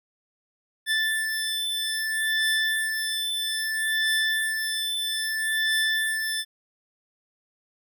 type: beating tone pair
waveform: 25% pulse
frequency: 1760 / 1760.61 Hz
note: A6 / A6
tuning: 0 / +1 cents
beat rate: 0.61 Hz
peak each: -23 dBFS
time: 0.86-6.45 s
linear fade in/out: 50 ms
effects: none